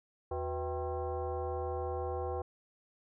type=tone with frequency modulation; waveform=sine; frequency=206.5 Hz; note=G#3; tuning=10 cents flat; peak=-33 dBFS; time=0.31-2.42 s; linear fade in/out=5 ms; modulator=287 Hz; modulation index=2.4; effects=none